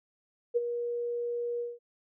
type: tone with ADSR envelope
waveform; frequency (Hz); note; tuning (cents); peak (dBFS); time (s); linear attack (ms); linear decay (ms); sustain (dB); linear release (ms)
sine; 477.2; A#4; +41; -21; 0.54-1.79; 26; 25; -9; 190
effects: none